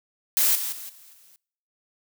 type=noise with level steps; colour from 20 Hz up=blue; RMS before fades=-20 / -29 / -38 / -50 / -54 dBFS; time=0.37-1.36 s; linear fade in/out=0 ms; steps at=0.55 / 0.72 / 0.89 / 1.13 s; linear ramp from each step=5 ms; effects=noise-tail reverb RT60 0.7 s tail -26 dB re dry